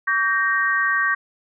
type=chord; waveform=sine; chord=G diminished; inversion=second; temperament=equal with one note detuned; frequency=1137.9 / 1568 / 1864.7 Hz; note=Db6 / G6 / Bb6; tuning=+45 / 0 / 0 cents; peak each=-23 / -21 / -21 dBFS; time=0.07-1.15 s; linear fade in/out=10 ms; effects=none